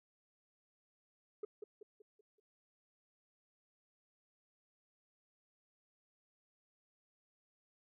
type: tone with echo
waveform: sine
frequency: 419.7 Hz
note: G#4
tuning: 18 cents sharp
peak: -36 dBFS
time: 1.43-1.45 s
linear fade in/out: 5 ms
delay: 190 ms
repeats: 5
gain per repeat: -7 dB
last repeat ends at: 2.4 s
effects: tanh soft clip ceiling -38 dBFS